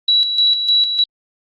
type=tone with tremolo; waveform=sine; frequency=3915 Hz; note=B7; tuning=16 cents flat; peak=-10 dBFS; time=0.08-1.04 s; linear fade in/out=5 ms; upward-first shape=square; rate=3.3 Hz; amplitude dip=55%; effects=Opus 24 kbps